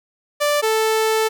sawtooth tone pair in turn, 587.3 / 440 Hz, D5 / A4, 0 / 0 cents, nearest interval perfect fourth, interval 500 cents, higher first, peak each -12 dBFS, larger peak neither, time 0.4-0.62 / 0.62-1.29 s, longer second, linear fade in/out 20 ms, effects none

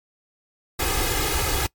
pink noise with comb filter, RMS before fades -23 dBFS, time 0.79-1.67 s, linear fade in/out 10 ms, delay 2.4 ms, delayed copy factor +1, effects noise-tail reverb RT60 0.1 s tail -23 dB re dry + MP3 96 kbps

